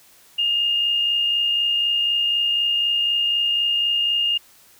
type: tone with amplitude modulation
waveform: sine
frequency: 2830 Hz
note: F7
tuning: 22 cents sharp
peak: -16 dBFS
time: 0.38-4.38 s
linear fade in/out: 10 ms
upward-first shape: sine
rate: 64 Hz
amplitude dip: 30%
effects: white hiss -52 dBFS RMS until 4.79 s